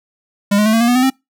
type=tone with pitch steps; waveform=square; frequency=202.3 / 210.2 / 218.3 / 226.8 / 235.6 / 244.8 / 254.3 / 264.2 Hz; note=G#3 / G#3 / A3 / A#3 / A#3 / B3 / C4 / C4; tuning=-45 / +21 / -13 / -47 / +19 / -15 / -49 / +17 cents; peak=-11 dBFS; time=0.51-1.102 s; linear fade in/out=10 ms; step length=74 ms; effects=noise-tail reverb RT60 0.2 s tail -25 dB re dry